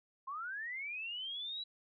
sine linear sweep, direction up, 1036 to 3951 Hz, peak -39 dBFS, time 0.27-1.64 s, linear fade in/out 10 ms, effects none

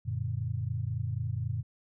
sine chord, Gb augmented, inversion none, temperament equal, 92.5 / 116.54 / 146.83 Hz, Gb2 / Bb2 / D3, 0 / 0 / 0 cents, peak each -35 / -32 / -38 dBFS, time 0.05-1.63 s, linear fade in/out 20 ms, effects none

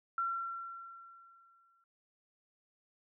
sine tone with exponential decay, 1361 Hz, F6, 45 cents flat, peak -30 dBFS, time 0.18-1.84 s, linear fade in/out 2 ms, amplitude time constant 360 ms, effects none

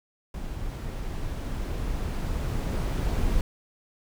brown noise with level ramp, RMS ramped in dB -34 to -25 dBFS, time 0.34-3.41 s, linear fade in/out 2 ms, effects none

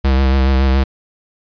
square tone with vibrato, 66.5 Hz, C2, 29 cents sharp, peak -11 dBFS, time 0.04-0.84 s, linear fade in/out 10 ms, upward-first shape sine, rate 7.1 Hz, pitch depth 36 cents each way, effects resampled to 11025 Hz + 8-bit

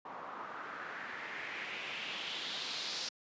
white noise with low-pass filter sweep, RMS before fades -42 dBFS, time 0.05-3.09 s, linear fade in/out 5 ms, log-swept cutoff 1000 to 4900 Hz, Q 2.8, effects high-pass 200 Hz 12 dB/octave + resampled to 16000 Hz

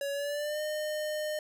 square tone with pitch glide, 562 to 609.3 Hz, C#5 to D#5, +24 to -36 cents, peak -32 dBFS, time 0.01-1.39 s, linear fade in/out 2 ms, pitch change +140 cents, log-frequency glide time 0.12-0.61 s, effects none

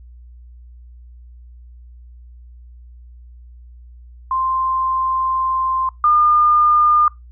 sine tone pair in turn, 1046.5 / 1210.3 Hz, C6 / D#6, 0 / -48 cents, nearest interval minor third, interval 252 cents, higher second, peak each -16 / -10 dBFS, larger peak second, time 4.31-5.89 / 6.04-7.08 s, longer first, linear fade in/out 2 ms, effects noise-tail reverb RT60 0.2 s tail -24 dB re dry + added 60 Hz sine -38 dBFS peak until 7.31 s

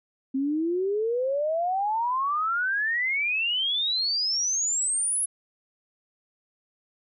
sine exponential sweep, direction up, 261.6 to 10840 Hz, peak -23 dBFS, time 0.34-5.26 s, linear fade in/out 10 ms, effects none

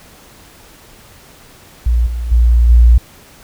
sine tone with level steps, 58.8 Hz, A#1, 16 cents sharp, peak -9 / -17 / -6 / -3 dBFS, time 1.86-2.98 s, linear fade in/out 5 ms, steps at 2.06 / 2.31 / 2.69 s, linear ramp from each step 10 ms, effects pink hiss -42 dBFS RMS until 3.43 s

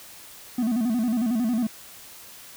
triangle tone with vibrato, 233.1 Hz, A#3, in tune, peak -19 dBFS, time 0.58-1.67 s, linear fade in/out 5 ms, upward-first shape square, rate 11 Hz, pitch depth 110 cents each way, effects white hiss -45 dBFS RMS until 2.56 s

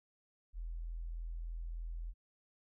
sine tone, 41.68 Hz, E1, 20 cents sharp, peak -39 dBFS, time 0.53-2.14 s, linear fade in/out 50 ms, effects none

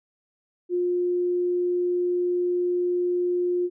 sine tone, 355.4 Hz, F4, 30 cents sharp, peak -21 dBFS, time 0.69-3.7 s, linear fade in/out 50 ms, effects none

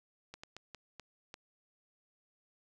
slowing click train, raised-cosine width 0.2 ms, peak -29 dBFS, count 6, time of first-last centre 0.34-1.341 s, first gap 95 ms, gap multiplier 1.38, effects none

